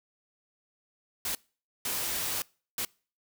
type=noise bursts at uneven times; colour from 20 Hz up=white; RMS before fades=-32 dBFS; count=3; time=1.25-1.35 / 1.85-2.42 / 2.78-2.85 s; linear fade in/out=2 ms; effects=noise-tail reverb RT60 0.4 s tail -25 dB re dry